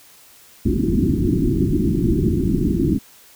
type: low-pass noise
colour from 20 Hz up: white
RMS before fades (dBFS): -18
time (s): 0.65-2.99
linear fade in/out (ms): 10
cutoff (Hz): 370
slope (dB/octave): 96
effects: white hiss -48 dBFS RMS until 3.35 s